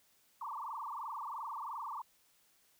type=tone with frequency modulation; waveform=sine; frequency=1038 Hz; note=C6; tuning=14 cents flat; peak=-39 dBFS; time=0.41-2.02 s; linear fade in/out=5 ms; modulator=22.9 Hz; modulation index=6.6; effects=white hiss -70 dBFS RMS until 2.79 s